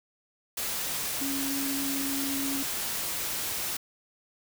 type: tone in noise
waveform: sine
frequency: 275.5 Hz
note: C#4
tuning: 11 cents flat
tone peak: -31 dBFS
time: 1.21-2.63 s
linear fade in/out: 5 ms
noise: white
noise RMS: -32 dBFS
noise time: 0.57-3.77 s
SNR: -2 dB
effects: none